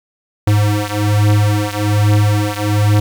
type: beating tone pair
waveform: square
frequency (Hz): 103.83 / 105.03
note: G#2 / G#2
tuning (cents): 0 / +20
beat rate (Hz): 1.2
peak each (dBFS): -14 / -16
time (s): 0.47-3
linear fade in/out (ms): 5
effects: 8-bit